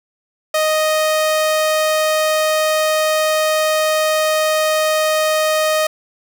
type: tone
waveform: sawtooth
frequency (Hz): 622.3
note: D#5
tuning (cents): 0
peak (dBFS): -10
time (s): 0.54-5.87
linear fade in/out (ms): 5
effects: none